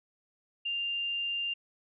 sine tone, 2794 Hz, F7, in tune, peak -30 dBFS, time 0.65-1.54 s, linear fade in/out 10 ms, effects none

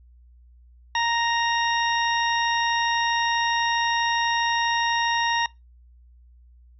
harmonic tone, 932.3 Hz, A#5, in tune, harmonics 1 / 2 / 3 / 4 / 6, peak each -23 / -26 / -31 / -30 / -34 dBFS, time 0.95-5.46 s, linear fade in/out 2 ms, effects noise-tail reverb RT60 0.2 s tail -22 dB re dry + added 60 Hz sine -49 dBFS peak until 6.79 s

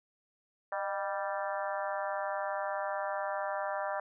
harmonic tone with a mistuned harmonic, 196 Hz, G3, in tune, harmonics 3 / 4 / 5 / 6 / 7 / 8 / 9, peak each -36 / -38 / -40 / -42 / -43 / -44 / -45 dBFS, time 0.72-4 s, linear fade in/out 2 ms, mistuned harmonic 3, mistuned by +60 cents, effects none

